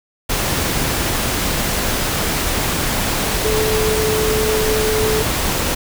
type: tone in noise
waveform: sine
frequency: 433.2 Hz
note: A4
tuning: 27 cents flat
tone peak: -17 dBFS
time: 3.44-5.23 s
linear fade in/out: 10 ms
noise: pink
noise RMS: -19 dBFS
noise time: 0.29-5.75 s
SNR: -1 dB
effects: none